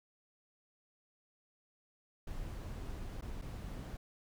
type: noise with dropouts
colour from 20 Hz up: brown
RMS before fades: -43 dBFS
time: 2.27-3.97 s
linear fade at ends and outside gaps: 5 ms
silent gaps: 3.212-3.222 / 3.416-3.42 s
effects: none

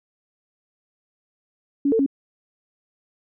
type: tone with pitch steps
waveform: sine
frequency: 281.6 / 448.8 / 275.6 Hz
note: C#4 / A4 / C#4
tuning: +27 / +34 / -10 cents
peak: -16 dBFS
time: 1.85-2.063 s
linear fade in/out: 5 ms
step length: 71 ms
effects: none

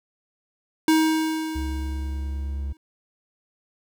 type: tone with exponential decay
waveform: square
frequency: 316.7 Hz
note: D#4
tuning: 31 cents sharp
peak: -15 dBFS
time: 0.88-2.77 s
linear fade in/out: 2 ms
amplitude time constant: 410 ms
type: tone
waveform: triangle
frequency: 69.3 Hz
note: C#2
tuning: in tune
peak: -24 dBFS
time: 1.55-2.73 s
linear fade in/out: 10 ms
effects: none

